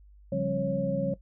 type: tone cluster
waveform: sine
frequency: 139.3 / 175.8 / 196.7 / 269.9 / 550 Hz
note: C#3 / F3 / G3 / C#4 / C#5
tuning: +9 / +12 / +6 / -46 / -14 cents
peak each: -34 / -32 / -33 / -36 / -28 dBFS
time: 0.32-1.14 s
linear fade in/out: 5 ms
effects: noise-tail reverb RT60 0.1 s tail -18 dB re dry + added 50 Hz sine -51 dBFS peak until 1.21 s